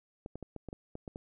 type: clicks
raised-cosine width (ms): 2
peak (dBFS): -28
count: 9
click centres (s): 0.261 / 0.356 / 0.427 / 0.563 / 0.687 / 0.729 / 0.954 / 1.078 / 1.159
effects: none